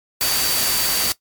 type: tone in noise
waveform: sine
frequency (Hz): 4608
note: D8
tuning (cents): -34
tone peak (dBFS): -24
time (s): 0.21-1.12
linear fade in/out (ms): 0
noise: white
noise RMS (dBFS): -20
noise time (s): 0.21-1.12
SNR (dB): -7
effects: noise-tail reverb RT60 0.1 s tail -18 dB re dry + MP3 96 kbps